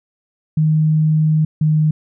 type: tone pair in turn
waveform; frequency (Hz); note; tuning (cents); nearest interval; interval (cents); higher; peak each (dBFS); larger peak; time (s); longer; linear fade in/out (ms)
sine; 155.56 / 154.4; D#3 / D#3; 0 / -13; unison; 13; first; -11; neither; 0.57-1.45 / 1.61-1.91; first; 5
effects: none